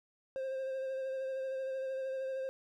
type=tone with vibrato; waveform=triangle; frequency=529 Hz; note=C5; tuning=19 cents sharp; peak=-33 dBFS; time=0.36-2.49 s; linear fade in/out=0 ms; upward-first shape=sine; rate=13 Hz; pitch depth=20 cents each way; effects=none

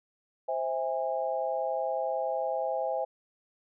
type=chord; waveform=sine; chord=C augmented; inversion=none; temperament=just; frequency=523.3 / 654.1 / 817.6 Hz; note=C5 / E5 / G#5; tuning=0 / -14 / -27 cents; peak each=-32 / -32 / -33 dBFS; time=0.48-3.05 s; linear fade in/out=10 ms; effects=none

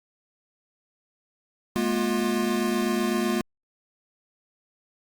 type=tone cluster; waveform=square; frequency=211.2 / 239.1 / 354.6 Hz; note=G#3 / A#3 / F4; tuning=+29 / +44 / +26 cents; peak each=-28 dBFS; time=1.76-3.41 s; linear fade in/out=0 ms; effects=Opus 48 kbps

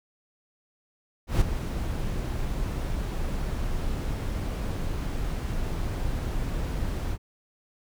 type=noise with ADSR envelope; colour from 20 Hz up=brown; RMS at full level=-19 dBFS; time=1.27-7.18 s; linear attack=140 ms; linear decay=12 ms; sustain=-10 dB; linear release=53 ms; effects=none

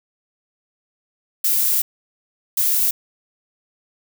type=noise bursts at uneven times; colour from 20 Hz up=violet; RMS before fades=-18 dBFS; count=2; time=1.44-1.82 / 2.57-2.91 s; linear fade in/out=5 ms; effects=none

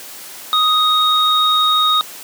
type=tone pair together; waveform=sine; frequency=1250 / 3746 Hz; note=D#6 / A#7; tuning=+8 / +8 cents; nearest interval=octave + perfect fifth; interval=1900 cents; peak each=-14 dBFS; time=0.53-2.01 s; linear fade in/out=0 ms; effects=white hiss -34 dBFS RMS until 2.23 s + high-pass 200 Hz 12 dB/octave

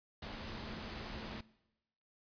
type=tone in noise; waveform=sine; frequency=218.8 Hz; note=A3; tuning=9 cents flat; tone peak=-52 dBFS; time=0.22-1.41 s; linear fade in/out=5 ms; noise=pink; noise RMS=-45 dBFS; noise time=0.22-1.41 s; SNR=-10 dB; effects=noise-tail reverb RT60 0.9 s tail -20 dB re dry + resampled to 11025 Hz

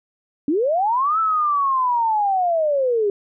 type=linear two-way sweep; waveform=sine; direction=up then down; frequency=268 to 1330 to 393.4 Hz; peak=-16 dBFS; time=0.48-3.1 s; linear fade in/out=2 ms; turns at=1.19 s; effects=none

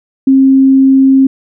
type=tone; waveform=sine; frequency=267.6 Hz; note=C4; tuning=39 cents sharp; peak=-3 dBFS; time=0.27-1.27 s; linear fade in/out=5 ms; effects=none

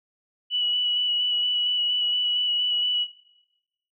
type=tone with vibrato; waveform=sine; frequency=2945 Hz; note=F#7; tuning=9 cents flat; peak=-21 dBFS; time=0.5-3.07 s; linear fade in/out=50 ms; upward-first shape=square; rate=4.3 Hz; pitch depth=12 cents each way; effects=noise-tail reverb RT60 1.0 s tail -21 dB re dry

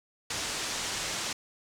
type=low-pass noise; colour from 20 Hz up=white; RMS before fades=-34 dBFS; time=0.3-1.33 s; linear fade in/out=5 ms; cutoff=7600 Hz; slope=24 dB/octave; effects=none

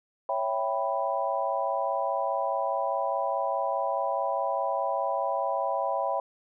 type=chord; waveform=sine; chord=C# half-diminished seventh; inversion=none; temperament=equal; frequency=554.4 / 659.3 / 784 / 987.8 Hz; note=C#5 / E5 / G5 / B5; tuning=0 / 0 / 0 / 0 cents; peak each=-31 dBFS; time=0.29-6.2 s; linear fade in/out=2 ms; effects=none

